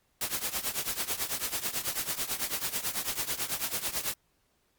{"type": "noise with tremolo", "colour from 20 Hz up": "white", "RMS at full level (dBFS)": -29, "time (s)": [0.21, 4.14], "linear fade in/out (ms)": 2, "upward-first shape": "triangle", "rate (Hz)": 9.1, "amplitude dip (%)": 90, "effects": ["pink hiss -72 dBFS RMS until 4.78 s", "Opus 48 kbps"]}